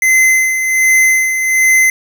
square tone with tremolo, 2055 Hz, C7, 32 cents flat, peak -7 dBFS, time 0.02-1.9 s, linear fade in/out 2 ms, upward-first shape sine, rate 1.3 Hz, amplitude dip 55%, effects none

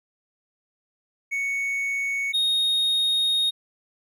triangle tone pair in turn, 2221 / 3723 Hz, C#7 / A#7, +3 / -3 cents, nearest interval major sixth, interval 894 cents, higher second, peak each -22 / -18 dBFS, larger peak second, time 1.31-2.33 / 2.33-3.51 s, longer second, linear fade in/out 20 ms, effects none

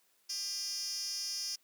10% pulse tone with high-pass filter, 401.1 Hz, G4, 40 cents sharp, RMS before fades -38 dBFS, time 0.29-1.56 s, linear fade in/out 10 ms, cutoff 5000 Hz, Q 7.6, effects white hiss -71 dBFS RMS until 1.63 s + high-pass 200 Hz 12 dB/octave

